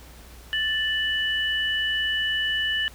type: tone pair together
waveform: sine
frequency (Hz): 1760 / 2960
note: A6 / F#7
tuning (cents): 0 / 0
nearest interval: major sixth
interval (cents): 900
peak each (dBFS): -25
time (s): 0.53-2.88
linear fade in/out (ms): 0
effects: added 60 Hz sine -45 dBFS peak until 2.94 s + pink hiss -49 dBFS RMS until 2.94 s